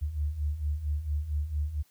sine beating tone pair, 71.4 / 75.8 Hz, D2 / D#2, -48 / -45 cents, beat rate 4.4 Hz, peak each -34 / -29 dBFS, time 0.01-1.83 s, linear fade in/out 20 ms, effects white hiss -66 dBFS RMS until 1.9 s

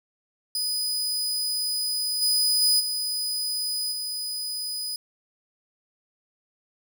sawtooth tone with level steps, 4979 Hz, D#8, in tune, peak -22 / -17 / -15 / -23 / -26 dBFS, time 0.55-4.96 s, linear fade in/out 2 ms, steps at 2.21 / 2.61 / 2.79 / 3.91 s, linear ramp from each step 20 ms, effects none

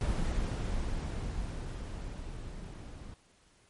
brown noise with level ramp, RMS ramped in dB -30 to -45 dBFS, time 0.01-3.14 s, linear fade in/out 0 ms, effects pink hiss -65 dBFS RMS until 3.69 s + MP3 48 kbps

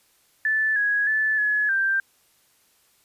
sine tone with pitch steps, 1750 / 1663 / 1743 / 1698 / 1576 Hz, A6 / G#6 / A6 / G#6 / G6, -10 / +2 / -17 / +38 / +9 cents, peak -19 dBFS, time 0.45-2 s, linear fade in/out 2 ms, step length 310 ms, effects white hiss -62 dBFS RMS until 3.04 s + resampled to 32000 Hz

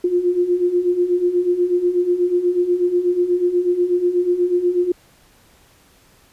sine beating tone pair, 349.2 / 357.4 Hz, F4 / F4, 0 / +40 cents, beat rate 8.2 Hz, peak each -21 / -16 dBFS, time 0.04-4.92 s, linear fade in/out 5 ms, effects pink hiss -53 dBFS RMS until 6.32 s + resampled to 32000 Hz

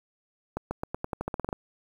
accelerating click train, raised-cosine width 1 ms, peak -16 dBFS, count 13, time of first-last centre 0.57-1.528 s, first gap 140 ms, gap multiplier 0.89, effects 8-bit

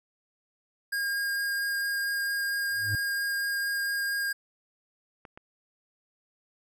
square tone with vibrato, 1620 Hz, G#6, 43 cents flat, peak -28 dBFS, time 0.92-4.33 s, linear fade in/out 10 ms, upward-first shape triangle, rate 4.4 Hz, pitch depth 8 cents each way
triangle tone with exponential growth, 103.83 Hz, G#2, in tune, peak -23 dBFS, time 2.7-2.95 s, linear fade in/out 0 ms, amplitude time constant 54 ms
clicks, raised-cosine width 0.5 ms, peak -30 dBFS, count 2, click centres 5.252 / 5.375 s
effects none

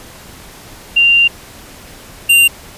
sine / square tone pair in turn, 2780 / 2780 Hz, F7 / F7, -9 / -9 cents, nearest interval unison, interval 0 cents, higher neither, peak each -6 dBFS, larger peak neither, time 0.96-1.28 / 2.29-2.48 s, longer first, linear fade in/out 10 ms, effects pink hiss -36 dBFS RMS until 2.77 s + resampled to 32000 Hz

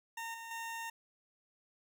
20% pulse tone with level steps, 916 Hz, A#5, 31 cents flat, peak -35 / -40 / -35 dBFS, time 0.17-0.9 s, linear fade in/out 5 ms, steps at 0.34 / 0.51 s, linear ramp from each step 2 ms, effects none

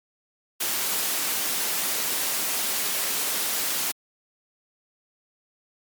white noise, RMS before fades -26 dBFS, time 0.6-3.92 s, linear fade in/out 10 ms, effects high-pass 200 Hz 12 dB/octave + MP3 96 kbps

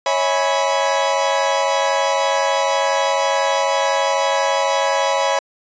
40% pulse chord, C# minor seventh, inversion none, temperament equal with one note detuned, 554.4 / 646.4 / 830.6 / 987.8 Hz, C#5 / E5 / G#5 / B5, 0 / -34 / 0 / 0 cents, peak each -19 / -22 / -22 / -20 dBFS, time 0.06-5.39 s, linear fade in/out 2 ms, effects resampled to 16000 Hz

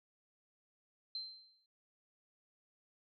sine tone with exponential decay, 4116 Hz, C8, 29 cents flat, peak -37 dBFS, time 1.15-1.66 s, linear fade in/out 2 ms, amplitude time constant 110 ms, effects none

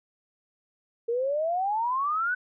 sine exponential sweep, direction up, 455.3 to 1521 Hz, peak -24 dBFS, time 1.08-2.35 s, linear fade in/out 10 ms, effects none

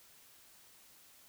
silence, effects white hiss -61 dBFS RMS until 1.28 s

